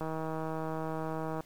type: click train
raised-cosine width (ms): 1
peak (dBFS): -23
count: 223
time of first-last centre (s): 0.01-1.406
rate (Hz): 159
effects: pink hiss -60 dBFS RMS until 1.45 s